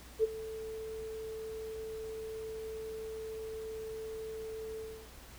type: tone with ADSR envelope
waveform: sine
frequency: 441.2 Hz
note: A4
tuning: 5 cents sharp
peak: -22 dBFS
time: 0.19-5.1 s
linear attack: 45 ms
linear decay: 25 ms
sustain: -17 dB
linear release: 310 ms
effects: added 60 Hz sine -54 dBFS peak until 5.38 s + pink hiss -54 dBFS RMS until 5.38 s